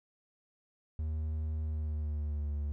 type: tone with pitch glide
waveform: triangle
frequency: 77.78 to 72.99 Hz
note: D#2 to D2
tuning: 0 to -10 cents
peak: -30 dBFS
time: 0.99-2.72 s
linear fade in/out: 0 ms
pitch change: -110 cents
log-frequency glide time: 1.64-2.52 s
effects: none